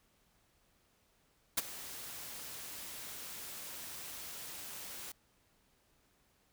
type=noise with ADSR envelope; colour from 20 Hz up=white; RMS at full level=-29 dBFS; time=1.57-5.12 s; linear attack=10 ms; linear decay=25 ms; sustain=-17 dB; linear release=4 ms; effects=pink hiss -72 dBFS RMS until 6.52 s